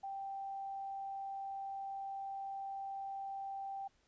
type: tone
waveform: sine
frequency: 784 Hz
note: G5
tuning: in tune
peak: -40 dBFS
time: 0.03-3.88 s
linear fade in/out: 10 ms
effects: pink hiss -74 dBFS RMS until 4.07 s + resampled to 16000 Hz